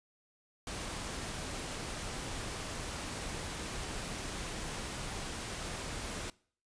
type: noise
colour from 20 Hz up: pink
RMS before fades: -40 dBFS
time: 0.67-6.3 s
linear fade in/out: 2 ms
effects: noise-tail reverb RT60 0.5 s tail -23 dB re dry + resampled to 22050 Hz